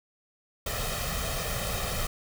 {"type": "noise with comb filter", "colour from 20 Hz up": "pink", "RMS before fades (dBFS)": -31, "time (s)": [0.66, 2.07], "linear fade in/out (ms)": 5, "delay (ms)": 1.6, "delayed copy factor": 0.75, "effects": []}